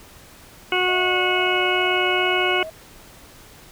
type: harmonic tone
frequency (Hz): 365.5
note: F#4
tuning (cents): -21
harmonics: 1 / 2 / 3 / 4 / 6 / 7 / 8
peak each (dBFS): -23 / -26 / -28 / -26 / -24 / -28 / -25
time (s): 0.72-2.63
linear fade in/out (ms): 2
type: tone with vibrato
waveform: sine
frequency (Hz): 622.3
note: D#5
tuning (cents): 0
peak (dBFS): -31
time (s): 0.88-2.7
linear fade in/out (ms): 5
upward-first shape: triangle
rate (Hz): 2.3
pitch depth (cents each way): 100
effects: pink hiss -46 dBFS RMS until 3.71 s